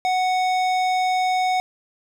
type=tone with hard clipping; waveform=sine; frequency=740 Hz; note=F#5; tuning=in tune; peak=-20 dBFS; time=0.05-1.6 s; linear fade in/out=0 ms; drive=14 dB; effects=none